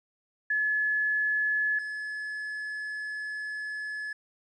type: tone pair in turn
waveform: sine / triangle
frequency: 1711 / 1711 Hz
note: A6 / A6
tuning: -49 / -49 cents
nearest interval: unison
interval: 0 cents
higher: neither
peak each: -24 / -31 dBFS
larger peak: first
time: 0.5-1.79 / 1.79-4.13 s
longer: second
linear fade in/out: 5 ms
effects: resampled to 22050 Hz + 11-bit